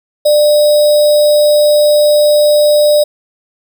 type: tone with sample-and-hold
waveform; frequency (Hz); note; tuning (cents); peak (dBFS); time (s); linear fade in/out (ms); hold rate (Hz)
sine; 595; D5; +22; -5; 0.25-3.04; 10; 4410
effects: none